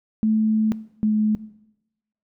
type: tone pair in turn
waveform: sine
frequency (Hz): 217.7 / 214.2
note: A3 / A3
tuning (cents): -18 / -46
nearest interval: unison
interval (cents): 28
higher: first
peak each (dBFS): -16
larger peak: neither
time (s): 0.23-0.72 / 1.03-1.35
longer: first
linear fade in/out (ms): 0
effects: noise-tail reverb RT60 0.9 s tail -19 dB re dry